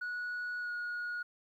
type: tone with pitch glide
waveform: sine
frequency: 1464 to 1446.3 Hz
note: F#6 to F#6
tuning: -19 to -40 cents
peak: -33 dBFS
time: 0.01-1.23 s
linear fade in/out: 10 ms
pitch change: -21 cents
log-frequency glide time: 0.59-0.71 s
effects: tanh soft clip ceiling -34 dBFS + 12-bit